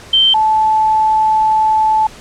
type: tone pair in turn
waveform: sine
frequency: 3120 / 870 Hz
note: G7 / A5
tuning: -9 / -20 cents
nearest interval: octave + minor seventh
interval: 2211 cents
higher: first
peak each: -7 / -9 dBFS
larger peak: first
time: 0.13-0.34 / 0.34-2.07 s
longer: second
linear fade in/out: 5 ms
effects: pink hiss -36 dBFS RMS until 2.2 s + low-pass 8000 Hz 12 dB/octave